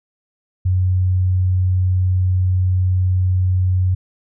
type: tone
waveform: sine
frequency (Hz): 92.1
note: F#2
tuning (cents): -7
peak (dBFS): -13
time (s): 0.65-3.95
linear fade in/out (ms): 10
effects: none